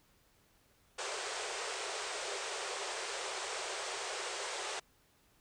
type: band-pass noise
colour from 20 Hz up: pink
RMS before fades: -40 dBFS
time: 0.98-4.8 s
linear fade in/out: 10 ms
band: 370 to 9000 Hz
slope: 96 dB/octave
effects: pink hiss -69 dBFS RMS until 5.4 s